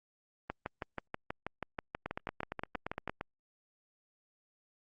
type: two click trains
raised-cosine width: 0.5 ms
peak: -21 / -21 dBFS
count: 11 / 17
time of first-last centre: 2.06-3.211 / 0.5-3.076 s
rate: 8.69 / 6.21 Hz
effects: Opus 32 kbps